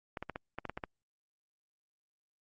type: clicks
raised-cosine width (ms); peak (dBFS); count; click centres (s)
0.5; -23; 9; 0.172 / 0.226 / 0.297 / 0.359 / 0.586 / 0.653 / 0.696 / 0.775 / 0.838
effects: Opus 48 kbps